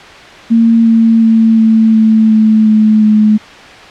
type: tone with pitch steps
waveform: sine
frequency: 228.8 / 226.6 / 224.4 / 222.2 / 220 / 217.8 / 215.7 / 213.6 Hz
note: A#3 / A#3 / A3 / A3 / A3 / A3 / A3 / G#3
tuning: -32 / -49 / +34 / +17 / 0 / -17 / -34 / +49 cents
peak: -4 dBFS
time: 0.5-3.38 s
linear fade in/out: 20 ms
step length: 360 ms
effects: white hiss -32 dBFS RMS until 3.9 s + low-pass 3000 Hz 12 dB/octave